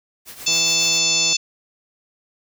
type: noise with tremolo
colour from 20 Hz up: white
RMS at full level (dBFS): -34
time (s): 0.25-1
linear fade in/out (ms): 50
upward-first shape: triangle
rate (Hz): 7.2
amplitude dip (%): 75
type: harmonic tone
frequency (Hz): 880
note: A5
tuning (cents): 0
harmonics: 3 / 4 / 5 / 6 / 7 / 8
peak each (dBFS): -23 / -23 / -23 / -23 / -23 / -23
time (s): 0.46-1.37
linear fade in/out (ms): 10
type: tone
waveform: 10% pulse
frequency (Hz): 164.81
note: E3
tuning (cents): 0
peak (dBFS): -23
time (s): 0.48-1.33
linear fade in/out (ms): 0
effects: none

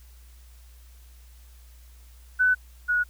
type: tone pair in turn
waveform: sine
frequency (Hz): 1500 / 1459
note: F#6 / F#6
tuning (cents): +23 / -25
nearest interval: unison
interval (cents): 48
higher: first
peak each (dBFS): -17 / -20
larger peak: first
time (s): 2.39-2.55 / 2.88-3.04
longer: neither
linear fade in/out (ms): 20
effects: added 60 Hz sine -47 dBFS peak until 3.09 s + white hiss -59 dBFS RMS until 3.09 s

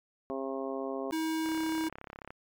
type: harmonic tone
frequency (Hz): 134.6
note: C3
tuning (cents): +49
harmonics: 2 / 3 / 4 / 5 / 6 / 7 / 8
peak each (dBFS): -38 / -37 / -39 / -40 / -48 / -49 / -44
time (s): 0.3-1.11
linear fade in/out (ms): 0
type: tone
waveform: square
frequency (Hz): 319.5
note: D#4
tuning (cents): +46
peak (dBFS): -30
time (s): 1.12-1.89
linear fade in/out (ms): 10
type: click train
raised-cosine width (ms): 0.5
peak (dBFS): -28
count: 30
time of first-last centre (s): 1.46-2.305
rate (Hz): 34.3
effects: MP3 96 kbps

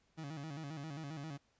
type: tone with vibrato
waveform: 30% pulse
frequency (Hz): 150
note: D3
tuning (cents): +37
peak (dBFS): -40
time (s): 0.17-1.38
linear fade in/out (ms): 20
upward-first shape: square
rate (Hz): 7.5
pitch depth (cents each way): 110
effects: pink hiss -75 dBFS RMS until 1.59 s + resampled to 16000 Hz

